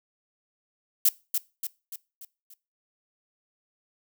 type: noise with echo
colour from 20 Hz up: violet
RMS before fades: -19 dBFS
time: 1.05-1.09 s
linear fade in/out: 5 ms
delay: 290 ms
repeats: 5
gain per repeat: -6 dB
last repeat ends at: 2.54 s
effects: noise-tail reverb RT60 0.3 s tail -22 dB re dry